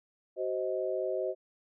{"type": "chord", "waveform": "sine", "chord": "C diminished", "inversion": "second", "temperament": "just", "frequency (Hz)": [376.7, 523.3, 627.9], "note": ["Gb4", "C5", "Eb5"], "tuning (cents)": [31, 0, 16], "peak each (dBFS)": -34, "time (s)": [0.36, 1.35], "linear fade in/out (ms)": 50, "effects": []}